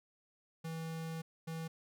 square tone bursts at uneven times, 162.6 Hz, E3, 23 cents flat, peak -40 dBFS, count 2, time 0.64-1.22 / 1.47-1.68 s, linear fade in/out 10 ms, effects none

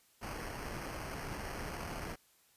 pink noise with sample-and-hold, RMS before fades -42 dBFS, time 0.21-2.16 s, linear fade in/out 20 ms, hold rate 3675 Hz, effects white hiss -68 dBFS RMS until 2.56 s + resampled to 32000 Hz

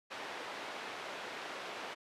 pink band-pass noise, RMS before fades -44 dBFS, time 0.1-1.95 s, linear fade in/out 20 ms, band 470 to 3300 Hz, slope 12 dB/octave, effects resampled to 32000 Hz

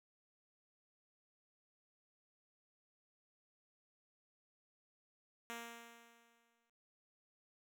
5% pulse tone with exponential decay, 233.3 Hz, A#3, 2 cents sharp, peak -32 dBFS, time 5.5-6.7 s, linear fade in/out 0 ms, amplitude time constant 260 ms, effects none

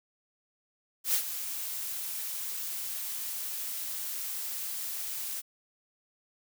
blue noise with ADSR envelope, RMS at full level -25 dBFS, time 1.04-5.42 s, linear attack 100 ms, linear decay 79 ms, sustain -11 dB, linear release 30 ms, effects none

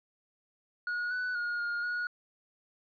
triangle tone with pitch steps, 1448 / 1490 / 1434 / 1420 / 1449 Hz, F#6 / F#6 / F6 / F6 / F#6, -38 / +12 / +45 / +28 / -37 cents, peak -29 dBFS, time 0.87-2.07 s, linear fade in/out 2 ms, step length 240 ms, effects resampled to 11025 Hz

